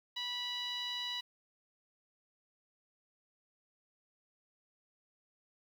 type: tone with low-pass filter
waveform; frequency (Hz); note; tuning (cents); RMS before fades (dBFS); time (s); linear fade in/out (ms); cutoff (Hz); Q
10% pulse; 981; B5; -12; -39; 0.16-1.21; 10; 3600; 6.9
effects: 10-bit